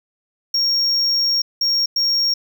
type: tone bursts at uneven times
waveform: triangle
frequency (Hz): 5560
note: F8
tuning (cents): -9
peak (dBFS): -14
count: 3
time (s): 0.54-1.42 / 1.61-1.86 / 1.96-2.34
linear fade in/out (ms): 5
effects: none